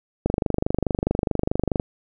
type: click train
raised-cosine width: 2 ms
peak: -7 dBFS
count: 39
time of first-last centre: 0.26-1.798 s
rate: 24.7 Hz
effects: none